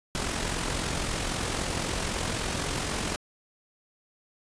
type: noise with amplitude modulation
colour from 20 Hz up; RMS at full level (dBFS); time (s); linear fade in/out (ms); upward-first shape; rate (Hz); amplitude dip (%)
pink; -28; 0.15-3.16; 0; sine; 43.8; 45
effects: resampled to 22050 Hz